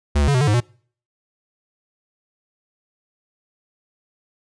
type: tone with pitch steps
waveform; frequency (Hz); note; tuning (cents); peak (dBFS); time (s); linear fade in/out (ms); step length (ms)
square; 72.9 / 71 / 141.8 / 126.7 / 146.9 / 104.5 / 121.1; D2 / C#2 / C#3 / B2 / D3 / G#2 / B2; -12 / +42 / +40 / +45 / +1 / +11 / -34; -15; 0.15-0.605; 10; 65
effects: noise-tail reverb RT60 0.5 s tail -26 dB re dry + resampled to 22050 Hz